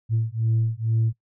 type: beating tone pair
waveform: sine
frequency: 111.6 / 113.8 Hz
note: A2 / A#2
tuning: +25 / -41 cents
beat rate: 2.2 Hz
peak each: -22 dBFS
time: 0.09-1.13 s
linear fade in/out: 50 ms
effects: noise-tail reverb RT60 0.1 s tail -20 dB re dry + tanh soft clip ceiling -15 dBFS